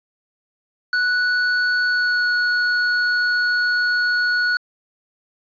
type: tone with pitch glide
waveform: square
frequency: 1477 to 1463.4 Hz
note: F#6 to F#6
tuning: -3 to -20 cents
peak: -17 dBFS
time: 0.93-4.57 s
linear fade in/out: 2 ms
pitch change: -17 cents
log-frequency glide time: 1.88-2.3 s
effects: resampled to 11025 Hz + 8-bit